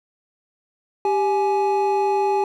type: tone pair together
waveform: triangle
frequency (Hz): 393.7 / 839.3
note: G4 / G#5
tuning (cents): +8 / +18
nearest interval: octave + minor second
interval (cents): 1310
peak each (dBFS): -18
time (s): 1.05-2.44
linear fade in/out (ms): 2
effects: none